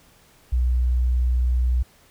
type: tone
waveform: sine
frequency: 61.74 Hz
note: B1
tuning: in tune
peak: -17 dBFS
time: 0.52-1.83 s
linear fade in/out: 10 ms
effects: pink hiss -55 dBFS RMS until 2.1 s